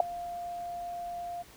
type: tone with ADSR envelope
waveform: sine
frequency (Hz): 698.5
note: F5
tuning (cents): 0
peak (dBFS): -14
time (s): 0-1.43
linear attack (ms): 3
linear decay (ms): 6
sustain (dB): -21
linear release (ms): 17
effects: pink hiss -54 dBFS RMS until 1.56 s